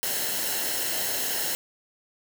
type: noise with comb filter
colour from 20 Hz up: white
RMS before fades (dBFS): -28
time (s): 0.03-1.55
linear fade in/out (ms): 0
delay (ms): 0.84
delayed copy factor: -0.6
effects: none